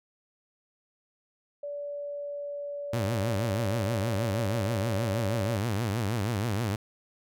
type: tone with pitch glide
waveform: sine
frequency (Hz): 577 to 570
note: D5 to C#5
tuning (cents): -31 to +48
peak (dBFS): -33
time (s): 1.63-5.57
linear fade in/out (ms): 5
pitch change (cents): -21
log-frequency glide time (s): 1.83-4.52
type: tone with vibrato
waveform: sawtooth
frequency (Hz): 108.4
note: A2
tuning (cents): -25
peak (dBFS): -23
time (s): 2.93-6.76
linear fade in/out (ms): 5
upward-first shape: triangle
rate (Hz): 6.3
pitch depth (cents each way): 250
effects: none